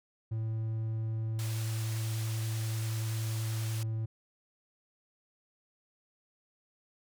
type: tone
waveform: triangle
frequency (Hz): 111.2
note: A2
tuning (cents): +19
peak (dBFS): -29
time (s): 0.31-4.06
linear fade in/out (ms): 10
type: band-pass noise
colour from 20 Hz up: white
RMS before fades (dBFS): -45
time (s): 1.39-3.83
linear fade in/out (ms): 0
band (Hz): 460 to 11000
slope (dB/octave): 12
effects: none